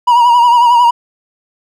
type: tone with vibrato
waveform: triangle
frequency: 958 Hz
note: A#5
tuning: 47 cents sharp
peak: -3 dBFS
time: 0.07-0.91 s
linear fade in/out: 10 ms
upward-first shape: sine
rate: 11 Hz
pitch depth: 52 cents each way
effects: none